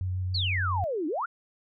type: tone with vibrato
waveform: sine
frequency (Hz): 92.1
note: F#2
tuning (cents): -7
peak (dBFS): -27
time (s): 0.01-0.84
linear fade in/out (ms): 0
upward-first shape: triangle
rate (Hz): 7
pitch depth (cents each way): 17
type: exponential two-way sweep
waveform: sine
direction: down then up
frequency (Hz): 4640 to 286.6 to 1514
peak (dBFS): -27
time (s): 0.34-1.26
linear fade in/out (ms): 10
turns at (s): 1.07
effects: none